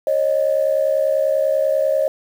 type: tone pair together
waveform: sine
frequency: 545.9 / 616 Hz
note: C#5 / D#5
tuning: -27 / -17 cents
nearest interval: major second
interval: 210 cents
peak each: -17 dBFS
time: 0.07-2.08 s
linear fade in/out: 2 ms
effects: tanh soft clip ceiling -7 dBFS + 7-bit